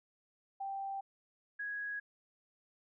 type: tone pair in turn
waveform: sine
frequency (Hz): 784 / 1661.2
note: G5 / G#6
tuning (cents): 0 / 0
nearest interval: octave + minor second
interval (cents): 1300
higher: second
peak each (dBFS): -37 / -37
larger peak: neither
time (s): 0.6-1.01 / 1.59-2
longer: neither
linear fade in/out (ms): 10
effects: none